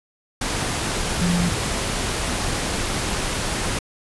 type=tone in noise; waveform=sine; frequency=174.61 Hz; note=F3; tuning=in tune; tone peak=-18 dBFS; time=1.21-1.49 s; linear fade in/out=5 ms; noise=pink; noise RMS=-24 dBFS; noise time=0.41-3.79 s; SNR=+3 dB; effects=resampled to 24000 Hz